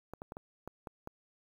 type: clicks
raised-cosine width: 1 ms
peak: -28 dBFS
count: 7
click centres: 0.136 / 0.219 / 0.321 / 0.369 / 0.676 / 0.872 / 1.074 s
effects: 9-bit